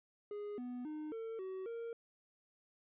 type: tone with pitch steps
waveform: triangle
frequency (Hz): 413.6 / 246.9 / 306 / 450.8 / 377.6 / 463.3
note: G#4 / B3 / D#4 / A4 / F#4 / A#4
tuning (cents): -7 / 0 / -29 / +42 / +35 / -11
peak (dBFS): -39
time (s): 0.31-1.93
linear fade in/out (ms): 2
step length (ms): 270
effects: resampled to 8000 Hz